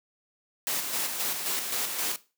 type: noise with tremolo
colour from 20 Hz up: white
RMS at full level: -29 dBFS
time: 0.67-2.16 s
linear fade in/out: 0 ms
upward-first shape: square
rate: 3.8 Hz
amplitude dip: 40%
effects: noise-tail reverb RT60 0.3 s tail -17 dB re dry + high-pass 200 Hz 12 dB/octave